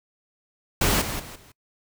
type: noise with level steps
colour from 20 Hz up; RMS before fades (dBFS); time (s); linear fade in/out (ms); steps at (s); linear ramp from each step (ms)
pink; -21 / -30 / -40 / -51; 0.81-1.52; 5; 1.01 / 1.19 / 1.35; 10
effects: noise-tail reverb RT60 0.1 s tail -24 dB re dry